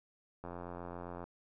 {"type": "click train", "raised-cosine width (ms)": 1, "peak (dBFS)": -30, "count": 71, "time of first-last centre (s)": [0.44, 1.24], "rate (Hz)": 87.5, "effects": []}